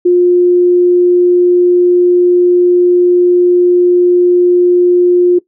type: tone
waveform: sine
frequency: 355.3 Hz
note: F4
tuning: 30 cents sharp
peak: -4 dBFS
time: 0.05-5.39 s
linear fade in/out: 10 ms
effects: noise-tail reverb RT60 0.1 s tail -18 dB re dry